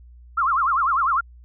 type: tone with vibrato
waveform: sine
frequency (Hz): 1209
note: D6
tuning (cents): +50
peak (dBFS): -17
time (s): 0.37-1.21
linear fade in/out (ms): 10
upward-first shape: sine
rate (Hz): 10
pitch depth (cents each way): 260
effects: added 60 Hz sine -43 dBFS peak until 1.44 s